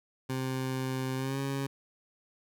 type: tone with pitch glide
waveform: 20% pulse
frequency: 130.81 to 137.15 Hz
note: C3 to C#3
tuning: 0 to -18 cents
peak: -26 dBFS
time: 0.29-1.67 s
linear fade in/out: 10 ms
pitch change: +82 cents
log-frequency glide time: 1.16-1.39 s
effects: none